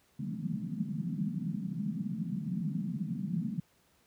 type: band-pass noise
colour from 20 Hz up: white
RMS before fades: -35 dBFS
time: 0.19-3.6 s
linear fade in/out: 5 ms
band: 150 to 220 Hz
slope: 48 dB/octave
effects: pink hiss -68 dBFS RMS until 4.06 s + high-pass 60 Hz 12 dB/octave